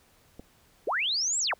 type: clicks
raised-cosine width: 2 ms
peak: -29 / -37 dBFS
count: 2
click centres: 0.395 / 0.399 s
type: linear two-way sweep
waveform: sine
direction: up then down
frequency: 320.2 to 7902 to 373.3 Hz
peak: -25 dBFS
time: 0.87-1.54 s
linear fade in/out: 5 ms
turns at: 1.39 s
effects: pink hiss -62 dBFS RMS until 1.59 s